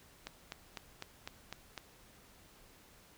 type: click train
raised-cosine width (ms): 0.2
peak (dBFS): -24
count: 7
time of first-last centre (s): 0.27-1.778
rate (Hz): 3.98
effects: pink hiss -61 dBFS RMS until 3.17 s